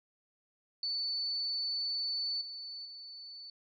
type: tone with level steps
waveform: sine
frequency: 4489 Hz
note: C#8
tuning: 21 cents sharp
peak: -32 / -41 / -45 dBFS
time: 0.83-3.5 s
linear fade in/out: 2 ms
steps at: 2.41 / 2.85 s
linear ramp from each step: 5 ms
effects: none